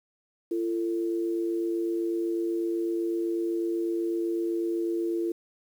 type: tone pair together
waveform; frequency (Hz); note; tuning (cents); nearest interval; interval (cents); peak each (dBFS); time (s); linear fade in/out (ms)
sine; 340.4 / 448.4; F4 / A4; -44 / +33; perfect fourth; 477; -26 / -34; 0.51-5.32; 5
effects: 9-bit